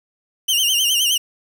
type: tone with vibrato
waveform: sawtooth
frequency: 2960 Hz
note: F#7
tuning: in tune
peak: -12 dBFS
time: 0.48-1.18 s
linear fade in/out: 10 ms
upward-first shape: sine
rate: 9.6 Hz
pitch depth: 110 cents each way
effects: 7-bit